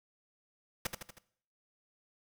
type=noise with echo; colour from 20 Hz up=pink; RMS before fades=-33 dBFS; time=0.85-0.87 s; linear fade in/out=5 ms; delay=79 ms; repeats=4; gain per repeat=-5 dB; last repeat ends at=1.186 s; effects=noise-tail reverb RT60 0.6 s tail -18 dB re dry